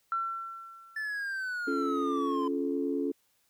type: tone with exponential decay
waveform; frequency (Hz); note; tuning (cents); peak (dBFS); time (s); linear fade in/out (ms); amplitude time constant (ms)
sine; 1350; E6; +41; -26; 0.12-1.37; 1; 270
type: linear sweep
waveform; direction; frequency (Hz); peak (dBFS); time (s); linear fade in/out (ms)
triangle; down; 1760 to 1014; -30; 0.96-2.48; 5
type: chord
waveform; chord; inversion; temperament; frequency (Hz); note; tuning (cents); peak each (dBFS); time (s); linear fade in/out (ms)
sine; Db augmented; none; just; 277.2 / 346.5 / 433.1; Db4 / F4 / A4; 0 / -14 / -27; -30 / -34 / -33; 1.67-3.12; 10
effects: tanh soft clip ceiling -17 dBFS + white hiss -71 dBFS RMS until 3.49 s